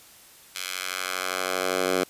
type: tone with high-pass filter sweep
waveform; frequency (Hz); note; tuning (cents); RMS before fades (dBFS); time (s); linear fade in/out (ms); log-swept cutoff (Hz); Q
10% pulse; 92.5; F#2; 0; -28; 0.55-2.04; 5; 2700 to 340; 0.86
effects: white hiss -51 dBFS RMS until 2.09 s + resampled to 32000 Hz